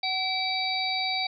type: harmonic tone with a mistuned harmonic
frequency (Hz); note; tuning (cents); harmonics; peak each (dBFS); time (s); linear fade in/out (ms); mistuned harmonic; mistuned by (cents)
768; G5; -36; 1 / 3 / 5 / 6; -31 / -31 / -31 / -31; 0.03-1.27; 5; 1; -38
effects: none